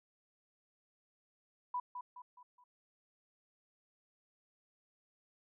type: tone with echo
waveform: sine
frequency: 987.8 Hz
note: B5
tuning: in tune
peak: -34 dBFS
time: 1.74-1.8 s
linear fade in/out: 5 ms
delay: 210 ms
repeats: 4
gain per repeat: -7 dB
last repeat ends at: 2.64 s
effects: none